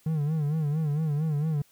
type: tone with vibrato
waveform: triangle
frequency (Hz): 152.2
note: D#3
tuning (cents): -38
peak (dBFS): -22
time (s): 0.06-1.62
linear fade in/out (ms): 5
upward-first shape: sine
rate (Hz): 4.4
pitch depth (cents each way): 100
effects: white hiss -62 dBFS RMS until 1.71 s